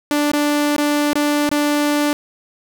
sawtooth tone with dropouts, 293.6 Hz, D4, in tune, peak -11 dBFS, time 0.11-2.13 s, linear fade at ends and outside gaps 0 ms, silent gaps 0.316-0.334 / 0.764-0.782 / 1.132-1.155 / 1.491-1.515 s, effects none

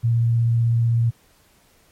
sine tone with vibrato, 116.54 Hz, A#2, in tune, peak -15 dBFS, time 0.03-1.11 s, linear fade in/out 20 ms, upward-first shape sine, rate 16 Hz, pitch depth 12 cents each way, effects pink hiss -57 dBFS RMS until 1.91 s + MP3 64 kbps

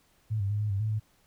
sine tone with pitch steps, 108.8 / 98.8 / 104.1 / 105.8 / 98.3 / 108.7 / 107.6 Hz, A2 / G2 / G#2 / G#2 / G2 / A2 / A2, -19 / +14 / +5 / +33 / +5 / -21 / -38 cents, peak -26 dBFS, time 0.3-1 s, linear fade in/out 20 ms, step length 100 ms, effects pink hiss -66 dBFS RMS until 1.26 s

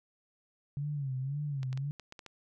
sine tone with vibrato, 138.59 Hz, C#3, in tune, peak -32 dBFS, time 0.77-1.91 s, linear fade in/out 0 ms, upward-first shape sine, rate 1.9 Hz, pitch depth 120 cents each way
clicks, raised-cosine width 0.2 ms, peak -29 dBFS, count 7, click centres 1.631 / 1.729 / 1.775 / 1.997 / 2.124 / 2.192 / 2.263 s
effects none

